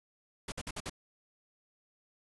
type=noise bursts; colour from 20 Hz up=pink; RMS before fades=-39 dBFS; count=5; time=0.48-0.897 s; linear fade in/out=5 ms; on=41 ms; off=53 ms; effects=resampled to 24000 Hz